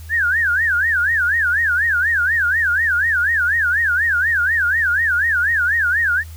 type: tone with vibrato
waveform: sine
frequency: 1628 Hz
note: G#6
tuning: 35 cents flat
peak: -14 dBFS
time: 0.09-6.24 s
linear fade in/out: 50 ms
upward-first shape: sine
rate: 4.1 Hz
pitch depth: 250 cents each way
effects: added 80 Hz sine -32 dBFS peak until 6.36 s + white hiss -46 dBFS RMS until 6.36 s